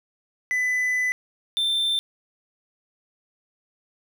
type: tone pair in turn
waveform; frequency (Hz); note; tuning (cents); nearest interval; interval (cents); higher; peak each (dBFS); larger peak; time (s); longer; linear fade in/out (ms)
triangle; 2000 / 3564; B6 / A7; +21 / +22; minor seventh; 1001; second; -19; neither; 0.51-1.12 / 1.57-1.99; first; 0
effects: none